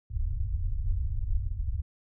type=low-pass noise; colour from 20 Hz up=pink; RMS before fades=-29 dBFS; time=0.1-1.82 s; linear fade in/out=5 ms; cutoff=100 Hz; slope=48 dB/octave; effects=none